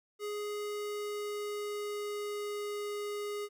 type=tone with pitch glide; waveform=square; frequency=415.7 to 413.1 Hz; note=G#4 to G#4; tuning=+2 to -9 cents; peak=-36 dBFS; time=0.19-3.49 s; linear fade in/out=50 ms; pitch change=-11 cents; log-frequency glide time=0.61-2.88 s; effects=13-bit